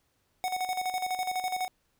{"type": "tone with tremolo", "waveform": "square", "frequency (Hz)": 740, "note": "F#5", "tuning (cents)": 0, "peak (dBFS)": -28, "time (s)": [0.44, 1.68], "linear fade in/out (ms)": 0, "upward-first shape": "square", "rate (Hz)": 12, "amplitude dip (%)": 60, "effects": ["pink hiss -73 dBFS RMS until 1.99 s"]}